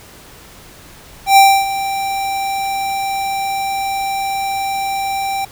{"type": "tone with ADSR envelope", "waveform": "square", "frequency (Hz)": 784, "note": "G5", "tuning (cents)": 0, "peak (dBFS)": -4, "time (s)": [1.26, 5.45], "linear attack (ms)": 110, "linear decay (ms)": 280, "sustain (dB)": -14, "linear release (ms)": 5, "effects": ["pink hiss -40 dBFS RMS until 5.51 s"]}